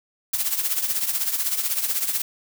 blue noise with tremolo, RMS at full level -21 dBFS, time 0.33-2.22 s, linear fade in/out 5 ms, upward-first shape triangle, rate 16 Hz, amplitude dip 75%, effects none

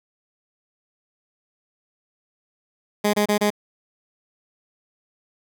15% pulse tone bursts, 207.7 Hz, G#3, in tune, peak -11 dBFS, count 4, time 3.04-3.504 s, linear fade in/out 10 ms, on 95 ms, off 28 ms, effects none

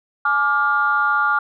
sine chord, D diminished, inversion second, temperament just, 845.8 / 1174.7 / 1409.6 Hz, Ab5 / D6 / F6, +31 / 0 / +16 cents, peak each -23 / -19 / -17 dBFS, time 0.25-1.39 s, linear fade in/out 5 ms, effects tanh soft clip ceiling -6 dBFS

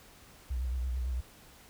sine tone with vibrato, 62.9 Hz, B1, 32 cents sharp, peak -30 dBFS, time 0.5-1.21 s, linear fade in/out 10 ms, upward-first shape triangle, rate 8.9 Hz, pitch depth 92 cents each way, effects pink hiss -56 dBFS RMS until 1.69 s

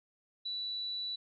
sine tone, 3951 Hz, B7, in tune, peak -35 dBFS, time 0.45-1.16 s, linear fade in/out 10 ms, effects none

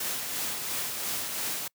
white noise with tremolo, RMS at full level -31 dBFS, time 0-1.68 s, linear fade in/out 5 ms, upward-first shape sine, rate 2.9 Hz, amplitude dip 35%, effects noise-tail reverb RT60 0.1 s tail -26 dB re dry + high-pass 100 Hz 12 dB/octave

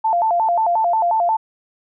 sine tone with vibrato, 784 Hz, G5, in tune, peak -14 dBFS, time 0.04-1.37 s, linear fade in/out 10 ms, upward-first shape square, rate 5.6 Hz, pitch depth 210 cents each way, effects none

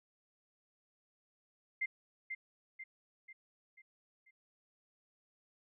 sine tone with echo, 2093 Hz, C7, in tune, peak -32 dBFS, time 1.81-1.86 s, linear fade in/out 10 ms, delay 490 ms, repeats 5, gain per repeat -6 dB, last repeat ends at 4.31 s, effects none

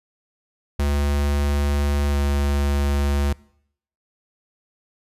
square tone with pitch glide, 71.8 to 71.02 Hz, D2 to C#2, -39 to +43 cents, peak -19 dBFS, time 0.79-3.33 s, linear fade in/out 5 ms, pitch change -18 cents, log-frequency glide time 2.1-2.16 s, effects noise-tail reverb RT60 0.7 s tail -23 dB re dry + resampled to 32000 Hz

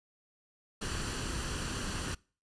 pink noise with comb filter, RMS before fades -36 dBFS, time 0.81-2.15 s, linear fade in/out 10 ms, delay 0.68 ms, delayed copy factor +0.5, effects noise-tail reverb RT60 0.4 s tail -25 dB re dry + resampled to 22050 Hz

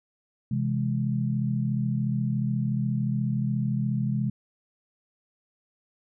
sine chord, C augmented, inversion none, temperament equal, 130.81 / 164.81 / 207.7 Hz, C3 / E3 / G#3, 0 / 0 / 0 cents, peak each -26 / -32 / -28 dBFS, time 0.51-4.3 s, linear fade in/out 5 ms, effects none

